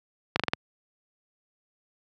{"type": "slowing click train", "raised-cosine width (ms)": 0.3, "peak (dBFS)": -7, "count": 5, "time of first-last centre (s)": [0.36, 0.535], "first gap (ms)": 36, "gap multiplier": 1.13, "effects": ["high-pass 100 Hz 12 dB/octave"]}